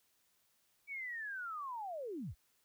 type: linear sweep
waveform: sine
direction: down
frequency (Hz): 2291 to 37.21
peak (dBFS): -40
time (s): 0.87-2.35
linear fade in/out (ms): 50
effects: white hiss -75 dBFS RMS until 2.64 s

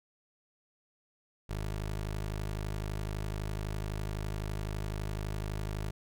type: tone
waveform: 20% pulse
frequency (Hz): 51.91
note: G#1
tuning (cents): 0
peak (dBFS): -29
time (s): 1.49-5.91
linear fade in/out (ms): 10
effects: none

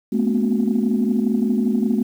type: tone cluster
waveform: sine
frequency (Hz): 213.4 / 238.6 / 250.8 / 277.7 / 369.4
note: G#3 / A#3 / B3 / C#4 / F#4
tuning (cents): +47 / +41 / +27 / +3 / -3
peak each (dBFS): -19 / -20 / -25 / -28 / -27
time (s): 0.12-2.03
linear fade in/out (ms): 10
effects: tanh soft clip ceiling -8 dBFS + 8-bit

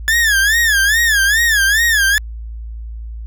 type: tone with vibrato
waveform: 40% pulse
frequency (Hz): 1721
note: A6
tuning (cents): -39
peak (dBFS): -10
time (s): 0.08-2.18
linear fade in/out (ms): 0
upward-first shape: sine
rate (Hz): 2.4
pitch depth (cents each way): 160
effects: added 56 Hz sine -25 dBFS peak until 3.26 s

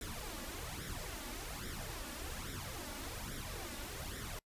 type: noise with flanger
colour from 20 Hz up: pink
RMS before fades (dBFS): -44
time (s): 0.01-4.39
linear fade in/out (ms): 2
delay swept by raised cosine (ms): 0.54 to 3.54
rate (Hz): 1.2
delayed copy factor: +0.7
effects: noise-tail reverb RT60 0.1 s tail -26 dB re dry + resampled to 32000 Hz

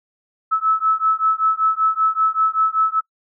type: beating tone pair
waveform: sine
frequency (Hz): 1300 / 1305.2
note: E6 / E6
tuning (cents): -24 / -18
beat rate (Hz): 5.2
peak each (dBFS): -18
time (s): 0.51-3.01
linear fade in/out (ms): 20
effects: noise-tail reverb RT60 0.1 s tail -24 dB re dry

